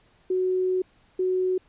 sine tone pair in turn, 370 / 370 Hz, F#4 / F#4, 0 / 0 cents, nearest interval unison, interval 0 cents, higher neither, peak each -21 dBFS, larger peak neither, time 0.3-0.82 / 1.19-1.58 s, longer first, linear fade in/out 5 ms, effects pink hiss -61 dBFS RMS until 1.68 s + resampled to 8000 Hz

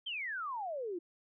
sine exponential sweep, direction down, 3220 to 329.6 Hz, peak -36 dBFS, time 0.06-0.99 s, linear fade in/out 10 ms, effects none

